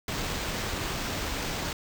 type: noise with sample-and-hold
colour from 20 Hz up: pink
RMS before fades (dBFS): -32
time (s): 0.08-1.73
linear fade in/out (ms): 2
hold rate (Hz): 11025
effects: none